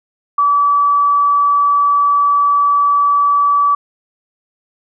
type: tone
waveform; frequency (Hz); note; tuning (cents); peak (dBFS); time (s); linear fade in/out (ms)
sine; 1150; D6; -37; -9; 0.38-3.75; 5
effects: none